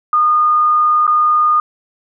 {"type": "tone with dropouts", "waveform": "sine", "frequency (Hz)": 1223, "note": "D#6", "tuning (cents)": -30, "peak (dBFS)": -9, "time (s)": [0.13, 1.6], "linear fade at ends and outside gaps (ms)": 2, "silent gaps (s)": [1.068, 1.077], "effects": []}